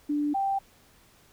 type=tone pair in turn; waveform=sine; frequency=293.7 / 784.1 Hz; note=D4 / G5; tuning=0 / 0 cents; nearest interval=octave + perfect fourth; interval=1700 cents; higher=second; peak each=-24 dBFS; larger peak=neither; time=0.09-0.34 / 0.34-0.59 s; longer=neither; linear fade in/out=10 ms; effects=pink hiss -59 dBFS RMS until 1.32 s